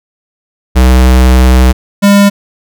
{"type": "tone pair in turn", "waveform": "square", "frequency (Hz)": [63.5, 201.2], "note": ["B1", "G3"], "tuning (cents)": [49, 45], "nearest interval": "octave + minor sixth", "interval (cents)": 1996, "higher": "second", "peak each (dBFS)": -3, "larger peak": "neither", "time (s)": [[0.75, 1.73], [2.02, 2.3]], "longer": "first", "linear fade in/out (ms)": 20, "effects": []}